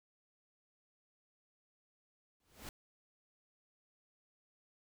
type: noise with exponential growth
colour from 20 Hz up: pink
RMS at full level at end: -44 dBFS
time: 2.4-2.69 s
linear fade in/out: 1 ms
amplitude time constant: 62 ms
effects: none